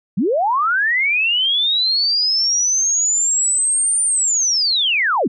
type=linear two-way sweep; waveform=sine; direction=up then down; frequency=155.56 to 9150 to 155.56 Hz; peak=-14 dBFS; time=0.17-5.28 s; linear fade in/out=10 ms; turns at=4.03 s; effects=none